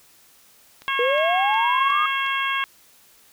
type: click train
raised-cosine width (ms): 0.2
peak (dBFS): -25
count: 5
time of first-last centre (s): 0.82-2.264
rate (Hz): 2.77
type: harmonic tone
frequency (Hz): 544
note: C#5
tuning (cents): -33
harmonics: 2 / 3 / 4 / 5 / 6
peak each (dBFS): -25 / -27 / -28 / -29 / -30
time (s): 0.88-2.64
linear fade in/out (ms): 0
type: linear sweep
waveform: sine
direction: up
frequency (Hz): 466.2 to 1245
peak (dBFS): -19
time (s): 0.99-2.06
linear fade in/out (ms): 2
effects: white hiss -54 dBFS RMS until 3.32 s